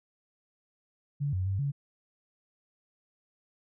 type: tone with pitch steps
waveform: sine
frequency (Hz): 143 / 92.9 / 96.9 / 141.1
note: D3 / F#2 / G2 / C#3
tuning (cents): -46 / +7 / -20 / +31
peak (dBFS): -27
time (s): 1.2-1.72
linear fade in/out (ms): 20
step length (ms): 130
effects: none